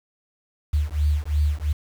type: beating tone pair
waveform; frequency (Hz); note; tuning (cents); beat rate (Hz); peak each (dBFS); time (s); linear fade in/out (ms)
sine; 73 / 75.9; D2 / D#2; -10 / -42; 2.9; -22; 0.73-1.73; 10
effects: 7-bit